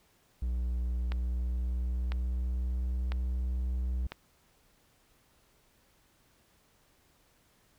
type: tone with pitch glide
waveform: triangle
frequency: 60.7 to 62.44 Hz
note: B1 to B1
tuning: -29 to +20 cents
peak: -27 dBFS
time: 0.42-4.07 s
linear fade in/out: 5 ms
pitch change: +49 cents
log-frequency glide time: 0.93-3.13 s
type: click train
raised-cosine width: 0.3 ms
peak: -22 dBFS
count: 4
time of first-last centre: 1.12-4.12 s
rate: 1 Hz
effects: pink hiss -67 dBFS RMS until 7.78 s